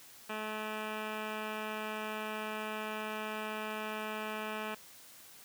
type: tone with low-pass filter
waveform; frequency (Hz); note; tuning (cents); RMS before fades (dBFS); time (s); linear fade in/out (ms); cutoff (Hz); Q
10% pulse; 215.5; A3; -36; -39; 0.29-4.75; 10; 2300; 8.1
effects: white hiss -55 dBFS RMS until 5.44 s + high-pass 80 Hz 12 dB/octave